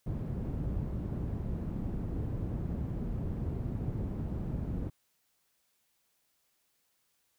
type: low-pass noise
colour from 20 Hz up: white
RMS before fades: -35 dBFS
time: 0.06-4.9 s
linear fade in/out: 10 ms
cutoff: 160 Hz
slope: 12 dB/octave
effects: white hiss -75 dBFS RMS until 7.38 s